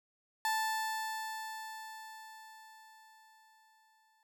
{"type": "tone with exponential decay", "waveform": "30% pulse", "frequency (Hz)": 880, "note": "A5", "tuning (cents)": 0, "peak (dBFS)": -27, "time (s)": [0.45, 4.23], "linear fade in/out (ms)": 1, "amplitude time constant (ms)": 820, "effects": []}